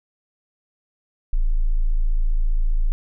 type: tone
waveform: sine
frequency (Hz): 27.5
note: A0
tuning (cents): 0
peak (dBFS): -15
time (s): 1.33-2.92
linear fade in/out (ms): 0
effects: none